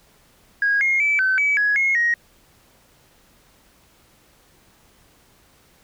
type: tone with pitch steps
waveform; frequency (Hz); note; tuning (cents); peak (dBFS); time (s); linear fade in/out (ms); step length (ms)
sine; 1642 / 2142 / 2310 / 1530 / 2287 / 1673 / 2161 / 1882; G#6 / C7 / D7 / G6 / D7 / G#6 / C#7 / A#6; -20 / +40 / -29 / -42 / -47 / +12 / -45 / +16; -15; 0.62-2.14; 2; 190
effects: tanh soft clip ceiling -11 dBFS + pink hiss -56 dBFS RMS until 5.83 s